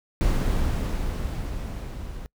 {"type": "noise with level ramp", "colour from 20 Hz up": "brown", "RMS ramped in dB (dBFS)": [-21, -36], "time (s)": [0.21, 2.26], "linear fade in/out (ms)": 0, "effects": ["noise-tail reverb RT60 0.1 s tail -26 dB re dry"]}